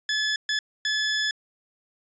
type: tone bursts at uneven times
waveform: 20% pulse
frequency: 1720 Hz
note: A6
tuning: 40 cents flat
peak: -18 dBFS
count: 3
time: 0.09-0.36 / 0.49-0.59 / 0.85-1.31 s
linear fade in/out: 2 ms
effects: resampled to 16000 Hz